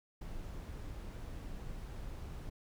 brown noise with ADSR envelope, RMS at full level -42 dBFS, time 0.21-2.5 s, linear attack 7 ms, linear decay 25 ms, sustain -2 dB, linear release 12 ms, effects none

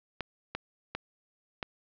clicks, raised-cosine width 0.3 ms, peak -17 dBFS, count 4, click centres 0.207 / 0.55 / 0.95 / 1.628 s, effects low-pass 5000 Hz 12 dB/octave

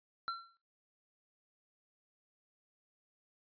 square tone with exponential decay, 1359 Hz, F6, 48 cents flat, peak -33 dBFS, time 0.28-0.57 s, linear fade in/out 0 ms, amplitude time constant 61 ms, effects noise-tail reverb RT60 0.3 s tail -21 dB re dry + resampled to 11025 Hz

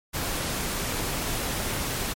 pink noise, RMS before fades -29 dBFS, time 0.13-2.14 s, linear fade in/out 20 ms, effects MP3 64 kbps

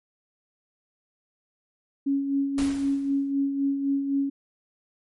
sine tone with tremolo, 277.2 Hz, C#4, in tune, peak -20 dBFS, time 2.06-4.3 s, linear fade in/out 10 ms, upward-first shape sine, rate 3.9 Hz, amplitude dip 50%
pink noise with exponential decay, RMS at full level -32 dBFS, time 2.58-3.32 s, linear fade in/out 1 ms, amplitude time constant 160 ms
effects MP3 48 kbps

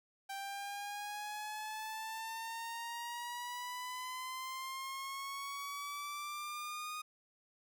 sawtooth exponential sweep, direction up, 783 to 1239 Hz, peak -37 dBFS, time 0.29-7.02 s, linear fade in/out 10 ms, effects none

